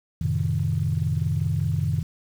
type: chord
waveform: sine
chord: F# diminished seventh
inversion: none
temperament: equal with one note detuned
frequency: 90.28 / 110 / 130.81 / 155.56 Hz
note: F#2 / A2 / C3 / Eb3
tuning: -42 / 0 / 0 / 0 cents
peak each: -26 / -28 / -27 / -25 dBFS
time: 0.21-2.03 s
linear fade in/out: 5 ms
effects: tanh soft clip ceiling -12 dBFS + 8-bit